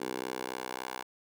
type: tone with high-pass filter sweep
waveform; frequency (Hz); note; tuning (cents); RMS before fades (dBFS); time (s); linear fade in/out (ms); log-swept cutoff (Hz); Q
10% pulse; 63.5; B1; +49; -38; 0-1.03; 10; 370 to 750; 1.4
effects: none

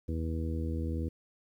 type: harmonic tone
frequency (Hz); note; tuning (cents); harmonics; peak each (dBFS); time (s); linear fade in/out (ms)
80.9; E2; -32; 1 / 2 / 3 / 4 / 5 / 6; -32 / -41 / -39 / -40 / -49 / -44; 0.08-1.09; 10
effects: 11-bit

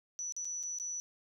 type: tone with dropouts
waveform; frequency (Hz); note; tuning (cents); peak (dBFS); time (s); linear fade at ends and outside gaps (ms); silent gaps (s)
sine; 5930; F#8; +3; -36; 0.19-1; 0; 0.323-0.365 / 0.447-0.453 / 0.63-0.635 / 0.786-0.799
effects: none

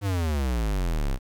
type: exponential sweep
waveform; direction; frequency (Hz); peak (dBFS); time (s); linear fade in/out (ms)
square; down; 103.83 to 30.87; -24; 0.01-1.19; 50
effects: 9-bit

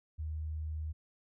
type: tone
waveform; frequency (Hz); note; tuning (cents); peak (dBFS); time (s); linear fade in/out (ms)
sine; 77.78; D#2; 0; -35; 0.18-0.93; 20
effects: none

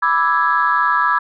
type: chord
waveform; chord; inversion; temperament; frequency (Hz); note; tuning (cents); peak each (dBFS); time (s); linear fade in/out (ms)
sine; E dominant seventh; second; equal; 987.8 / 1174.7 / 1318.5 / 1661.2; B5 / D6 / E6 / G#6; 0 / 0 / 0 / 0; -18; 0.02-1.19; 10
effects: tanh soft clip ceiling -4 dBFS

